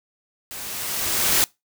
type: noise with level ramp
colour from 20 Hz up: white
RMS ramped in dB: -35 to -17 dBFS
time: 0.51-1.44 s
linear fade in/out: 0 ms
effects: noise-tail reverb RT60 0.2 s tail -23 dB re dry